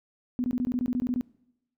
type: tone bursts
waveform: sine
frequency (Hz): 248.1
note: B3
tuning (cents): +8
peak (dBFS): -24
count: 12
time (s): 0.39-1.21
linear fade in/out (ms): 0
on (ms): 50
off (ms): 20
effects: noise-tail reverb RT60 0.9 s tail -23 dB re dry